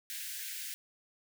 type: high-pass noise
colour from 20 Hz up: white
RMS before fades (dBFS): -41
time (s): 0.1-0.74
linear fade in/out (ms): 0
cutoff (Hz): 1500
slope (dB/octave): 96
effects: none